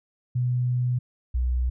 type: tone pair in turn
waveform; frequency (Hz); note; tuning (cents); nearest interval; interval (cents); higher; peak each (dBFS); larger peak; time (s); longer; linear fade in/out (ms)
sine; 124.1 / 62.05; B2 / B1; +9 / +9; octave; 1200; first; -21; neither; 0.35-0.99 / 1.34-1.7; first; 10
effects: none